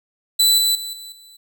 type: tone with level steps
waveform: sawtooth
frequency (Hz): 3987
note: B7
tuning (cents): +16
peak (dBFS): -9 / -12 / -24 / -31 / -40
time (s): 0.39-1.37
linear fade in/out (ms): 10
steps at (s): 0.58 / 0.75 / 0.93 / 1.12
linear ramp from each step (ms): 2
effects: none